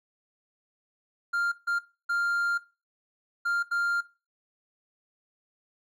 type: tone bursts at uneven times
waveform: triangle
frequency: 1396.9 Hz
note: F6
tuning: in tune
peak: -23 dBFS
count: 5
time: 1.33-1.52 / 1.67-1.79 / 2.09-2.58 / 3.45-3.63 / 3.71-4.01 s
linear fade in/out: 10 ms
effects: noise-tail reverb RT60 0.3 s tail -18 dB re dry